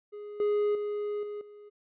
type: tone with level steps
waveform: triangle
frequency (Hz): 415.3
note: G#4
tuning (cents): 0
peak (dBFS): -37 / -22 / -28 / -33 / -45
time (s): 0.12-1.7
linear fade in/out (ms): 20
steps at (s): 0.4 / 0.75 / 1.23 / 1.41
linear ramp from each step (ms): 2
effects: resampled to 8000 Hz